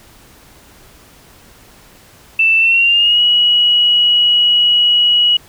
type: tone with pitch glide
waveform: sine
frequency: 2658 to 2915 Hz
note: E7 to F#7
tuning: +14 to -26 cents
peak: -8 dBFS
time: 2.39-5.37 s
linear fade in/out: 5 ms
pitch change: +160 cents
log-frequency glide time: 2.58-3.21 s
effects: pink hiss -44 dBFS RMS until 5.48 s